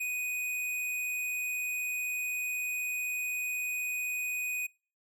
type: tone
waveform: square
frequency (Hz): 2489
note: D#7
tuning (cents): 0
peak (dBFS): -32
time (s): 0-4.67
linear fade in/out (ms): 10
effects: noise-tail reverb RT60 0.4 s tail -26 dB re dry